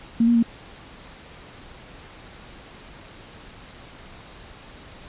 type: tone with pitch steps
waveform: sine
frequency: 230.6 / 236.5 / 231.4 Hz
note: A#3 / A#3 / A#3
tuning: -19 / +25 / -13 cents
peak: -14 dBFS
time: 0.2-0.428 s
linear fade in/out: 5 ms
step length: 76 ms
effects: pink hiss -44 dBFS RMS until 5.08 s + resampled to 8000 Hz